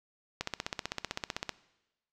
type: click train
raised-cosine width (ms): 0.2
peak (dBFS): -15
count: 18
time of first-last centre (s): 0.41-1.493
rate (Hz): 15.7
effects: noise-tail reverb RT60 1.0 s tail -19 dB re dry